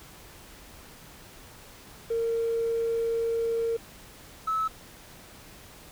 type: tone pair in turn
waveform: triangle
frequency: 459.6 / 1299.9 Hz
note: A#4 / E6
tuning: -25 / -25 cents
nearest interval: octave + tritone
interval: 1800 cents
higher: second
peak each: -21 dBFS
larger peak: neither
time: 2.1-3.77 / 4.47-4.68 s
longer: first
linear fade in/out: 10 ms
effects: tanh soft clip ceiling -22 dBFS + pink hiss -49 dBFS RMS until 5.91 s